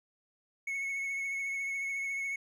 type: tone with vibrato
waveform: triangle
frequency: 2200 Hz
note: C#7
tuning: 14 cents flat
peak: -31 dBFS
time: 0.67-2.36 s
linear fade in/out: 5 ms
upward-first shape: triangle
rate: 14 Hz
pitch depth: 24 cents each way
effects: none